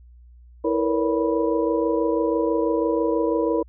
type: tone cluster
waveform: sine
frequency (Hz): 326.5 / 462.2 / 488.3 / 564 / 982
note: E4 / A#4 / B4 / C#5 / B5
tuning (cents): -17 / -15 / -20 / +30 / -10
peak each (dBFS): -23 / -23 / -28 / -27 / -30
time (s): 0.64-3.63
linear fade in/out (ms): 10
effects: added 60 Hz sine -45 dBFS peak until 3.68 s